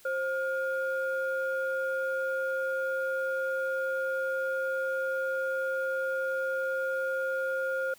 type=tone pair together; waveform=sine; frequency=529 / 1418.8 Hz; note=C5 / F6; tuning=+19 / +27 cents; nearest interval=octave + perfect fourth; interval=1708 cents; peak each=-29 / -31 dBFS; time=0.05-7.94 s; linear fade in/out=5 ms; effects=tanh soft clip ceiling -21 dBFS + white hiss -57 dBFS RMS until 7.98 s